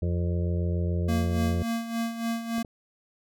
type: harmonic tone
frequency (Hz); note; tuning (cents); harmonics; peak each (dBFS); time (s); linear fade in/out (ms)
86.9; F2; -8; 1 / 2 / 4 / 5 / 6 / 7; -25 / -31 / -37 / -39 / -41 / -42; 0.02-1.63; 5
type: tone with tremolo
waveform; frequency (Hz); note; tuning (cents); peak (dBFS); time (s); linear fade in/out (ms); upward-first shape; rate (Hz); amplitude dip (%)
square; 230; A#3; -23; -26; 1.08-2.63; 10; sine; 3.5; 65
type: clicks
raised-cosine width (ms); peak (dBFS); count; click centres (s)
2; -28; 2; 2.582 / 2.648
effects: none